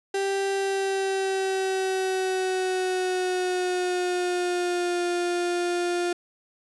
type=tone with pitch glide; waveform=35% pulse; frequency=392 to 351.3 Hz; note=G4 to F4; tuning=0 to +10 cents; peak=-22 dBFS; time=0.14-6.13 s; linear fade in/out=5 ms; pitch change=-190 cents; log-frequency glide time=0.52-5.04 s; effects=resampled to 24000 Hz